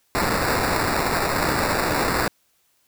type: noise with sample-and-hold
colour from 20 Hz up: violet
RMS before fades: -22 dBFS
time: 0.15-2.28 s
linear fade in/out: 0 ms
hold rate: 3150 Hz
effects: white hiss -65 dBFS RMS until 2.87 s